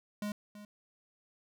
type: tone with echo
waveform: square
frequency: 207.7 Hz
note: G#3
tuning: in tune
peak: -35 dBFS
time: 0.22-0.32 s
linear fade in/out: 2 ms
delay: 330 ms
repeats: 1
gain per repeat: -13 dB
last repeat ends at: 0.65 s
effects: none

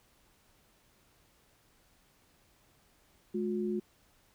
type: tone pair together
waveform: sine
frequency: 212.3 / 359.2 Hz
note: G#3 / F4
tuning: +38 / +49 cents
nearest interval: major sixth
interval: 911 cents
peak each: -33 / -33 dBFS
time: 3.34-3.8 s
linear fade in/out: 10 ms
effects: pink hiss -67 dBFS RMS until 4.34 s

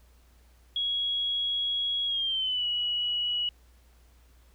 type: tone with pitch glide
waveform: sine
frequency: 3322 to 2926 Hz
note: G#7 to F#7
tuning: 0 to -20 cents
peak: -26 dBFS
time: 0.76-3.49 s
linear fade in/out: 2 ms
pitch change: -220 cents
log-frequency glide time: 2.06-2.66 s
effects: added 60 Hz sine -56 dBFS peak until 4.54 s + pink hiss -65 dBFS RMS until 4.54 s

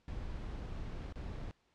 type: noise with dropouts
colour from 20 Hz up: brown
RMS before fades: -42 dBFS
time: 0.08-1.51 s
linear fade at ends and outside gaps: 0 ms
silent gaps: 1.125-1.158 s
effects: pink hiss -74 dBFS RMS until 1.74 s + low-pass 5000 Hz 12 dB/octave

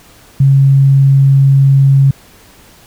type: tone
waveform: sine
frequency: 136.9 Hz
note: C#3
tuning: 21 cents flat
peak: -4 dBFS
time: 0.4-2.11 s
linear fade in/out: 5 ms
effects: pink hiss -42 dBFS RMS until 2.86 s

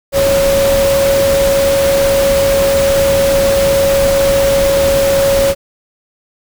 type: tone in noise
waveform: sine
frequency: 552 Hz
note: C#5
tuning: 7 cents flat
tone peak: -9 dBFS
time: 0.12-5.55 s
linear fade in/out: 50 ms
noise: pink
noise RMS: -18 dBFS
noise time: 0.12-5.55 s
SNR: +6 dB
effects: none

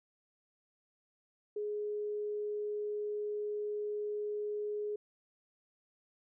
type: tone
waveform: sine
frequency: 418 Hz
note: G#4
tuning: 11 cents sharp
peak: -34 dBFS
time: 1.56-4.96 s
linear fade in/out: 5 ms
effects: none

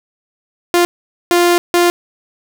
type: tone bursts at uneven times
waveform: sawtooth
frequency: 349.2 Hz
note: F4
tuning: in tune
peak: -5 dBFS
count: 3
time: 0.74-0.85 / 1.31-1.58 / 1.74-1.9 s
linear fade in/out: 0 ms
effects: none

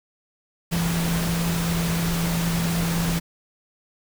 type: tone in noise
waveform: sine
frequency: 168.6 Hz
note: E3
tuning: 39 cents sharp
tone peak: -22 dBFS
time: 0.71-3.2 s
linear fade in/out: 20 ms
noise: pink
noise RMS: -28 dBFS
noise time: 0.71-3.2 s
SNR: +3 dB
effects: none

